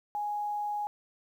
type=tone with quantisation; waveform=sine; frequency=830.6 Hz; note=G#5; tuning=in tune; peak=-30 dBFS; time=0.15-0.87 s; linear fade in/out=0 ms; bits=10; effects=none